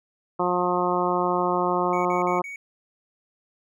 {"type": "harmonic tone", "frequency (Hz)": 178.7, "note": "F3", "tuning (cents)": 40, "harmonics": [1, 2, 3, 4, 5, 6, 7], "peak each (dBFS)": [-31, -26, -29, -28, -28, -27, -31], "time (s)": [0.39, 2.42], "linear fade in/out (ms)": 10}
{"type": "tone bursts", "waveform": "triangle", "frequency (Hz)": 2241, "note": "C#7", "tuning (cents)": 18, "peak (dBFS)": -32, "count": 4, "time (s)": [1.93, 2.56], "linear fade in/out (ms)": 2, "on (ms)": 120, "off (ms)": 50}
{"effects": []}